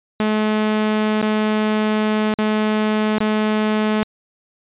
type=tone with dropouts; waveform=sawtooth; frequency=214.5 Hz; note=A3; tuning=44 cents flat; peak=-12 dBFS; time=0.2-4.03 s; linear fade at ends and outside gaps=0 ms; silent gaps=1.215-1.227 / 2.34-2.387 / 3.183-3.205 s; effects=resampled to 8000 Hz